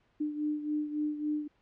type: beating tone pair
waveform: sine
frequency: 299.4 / 303 Hz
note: D4 / D#4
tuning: +33 / -46 cents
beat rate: 3.6 Hz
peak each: -31 / -37 dBFS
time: 0.2-1.48 s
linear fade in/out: 10 ms
effects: pink hiss -70 dBFS RMS until 1.61 s + low-pass 3000 Hz 12 dB/octave